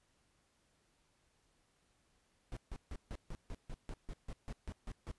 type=noise bursts; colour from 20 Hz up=brown; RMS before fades=-43 dBFS; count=14; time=2.52-5.114 s; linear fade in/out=0 ms; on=46 ms; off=150 ms; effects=pink hiss -75 dBFS RMS until 5.18 s + resampled to 24000 Hz